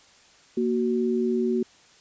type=tone pair together; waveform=sine; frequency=234.2 / 372.5 Hz; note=A#3 / F#4; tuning=+8 / +12 cents; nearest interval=minor sixth; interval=804 cents; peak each=-24 dBFS; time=0.57-1.63 s; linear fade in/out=5 ms; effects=white hiss -55 dBFS RMS until 2 s + resampled to 16000 Hz